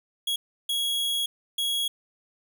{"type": "tone bursts at uneven times", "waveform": "45% pulse", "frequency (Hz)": 3322, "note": "G#7", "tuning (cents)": 0, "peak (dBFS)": -24, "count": 3, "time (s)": [[0.27, 0.36], [0.69, 1.26], [1.58, 1.88]], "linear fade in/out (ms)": 5, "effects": []}